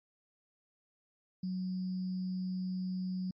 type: tone with sample-and-hold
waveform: sine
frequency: 185 Hz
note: F#3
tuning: in tune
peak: -33 dBFS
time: 1.43-3.31 s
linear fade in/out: 5 ms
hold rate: 4900 Hz
effects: MP3 32 kbps